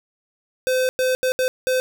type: tone bursts at uneven times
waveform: square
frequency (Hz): 513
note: C5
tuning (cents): -34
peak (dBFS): -18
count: 5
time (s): 0.67-0.89 / 0.99-1.15 / 1.23-1.32 / 1.39-1.48 / 1.67-1.8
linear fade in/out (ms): 0
effects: 8-bit